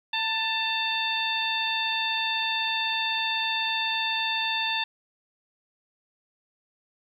harmonic tone with a mistuned harmonic, 896 Hz, A5, 31 cents sharp, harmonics 1 / 2 / 3 / 4 / 5, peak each -31 / -32 / -30 / -29 / -38 dBFS, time 0.13-4.84 s, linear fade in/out 5 ms, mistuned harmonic 2, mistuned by -27 cents, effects 10-bit

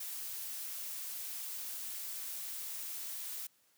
blue noise, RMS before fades -42 dBFS, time 0-3.47 s, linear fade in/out 5 ms, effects white hiss -71 dBFS RMS until 3.77 s + high-pass 100 Hz 12 dB/octave

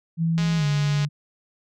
sine tone with pitch glide, 164.81 to 145.98 Hz, E3 to D3, 0 to -10 cents, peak -19 dBFS, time 0.17-1.09 s, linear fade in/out 50 ms, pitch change -210 cents, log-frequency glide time 0.57-0.65 s
click train, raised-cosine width 0.2 ms, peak -16 dBFS, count 140, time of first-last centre 0.38-1.048 s, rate 208 Hz
effects none

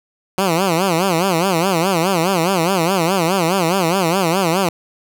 10% pulse tone with vibrato, 178.4 Hz, F3, 37 cents sharp, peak -6 dBFS, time 0.38-4.69 s, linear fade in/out 2 ms, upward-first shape sine, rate 4.8 Hz, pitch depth 180 cents each way, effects none

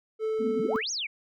triangle tone, 438.2 Hz, A4, 7 cents flat, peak -24 dBFS, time 0.19-0.82 s, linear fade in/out 50 ms
pink band-pass noise, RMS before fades -33 dBFS, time 0.39-0.76 s, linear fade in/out 0 ms, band 220 to 260 Hz, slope 96 dB/octave
sine exponential two-way sweep, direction up then down, 157.4 to 6790 to 2127 Hz, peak -29 dBFS, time 0.59-1.07 s, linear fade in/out 10 ms, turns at 0.91 s
effects none

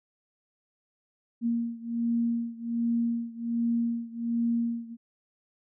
sine beating tone pair, 233.1 / 234.4 Hz, A#3 / A#3, 0 / +10 cents, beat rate 1.3 Hz, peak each -28 / -30 dBFS, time 1.41-4.97 s, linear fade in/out 50 ms, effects none

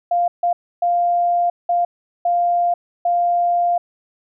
sine tone bursts at uneven times, 698.5 Hz, F5, in tune, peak -14 dBFS, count 6, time 0.11-0.28 / 0.43-0.53 / 0.82-1.5 / 1.69-1.85 / 2.25-2.74 / 3.05-3.78 s, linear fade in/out 5 ms, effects none

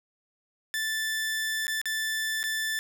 sawtooth tone with dropouts, 1760 Hz, A6, in tune, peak -24 dBFS, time 0.74-2.79 s, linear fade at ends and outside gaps 0 ms, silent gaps 1.669-1.68 / 1.815-1.856 / 2.43-2.439 s, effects none

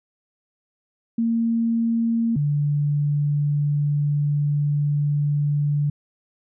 sine tone pair in turn, 229.9 / 145.96 Hz, A#3 / D3, -24 / -10 cents, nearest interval minor sixth, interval 786 cents, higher first, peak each -18 dBFS, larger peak neither, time 1.18-2.36 / 2.36-5.9 s, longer second, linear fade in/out 5 ms, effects none

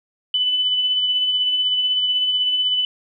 sine tone with tremolo, 2999 Hz, F#7, 23 cents sharp, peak -15 dBFS, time 0.34-2.85 s, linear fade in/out 2 ms, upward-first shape sine, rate 16 Hz, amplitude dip 35%, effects none

